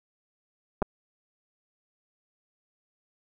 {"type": "clicks", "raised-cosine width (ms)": 1, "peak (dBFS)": -12, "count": 2, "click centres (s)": [0.82, 0.825], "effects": []}